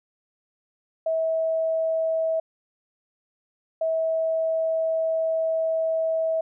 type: tone bursts at uneven times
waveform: sine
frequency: 647 Hz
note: E5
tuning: 32 cents flat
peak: -21 dBFS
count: 2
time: 1.06-2.4 / 3.81-6.41 s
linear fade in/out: 5 ms
effects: none